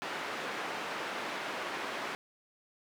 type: band-pass noise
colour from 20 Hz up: white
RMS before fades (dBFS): -38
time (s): 0.02-2.15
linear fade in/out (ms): 0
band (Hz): 260 to 1900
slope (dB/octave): 12
effects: none